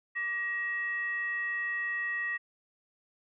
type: tone with frequency modulation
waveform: sine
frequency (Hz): 1897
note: A#6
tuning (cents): +30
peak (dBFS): -30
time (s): 0.15-2.38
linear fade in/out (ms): 20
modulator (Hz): 733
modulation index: 0.36
effects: none